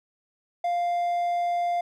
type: tone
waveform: triangle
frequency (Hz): 698.5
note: F5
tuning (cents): 0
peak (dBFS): -21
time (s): 0.64-1.81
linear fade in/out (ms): 5
effects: none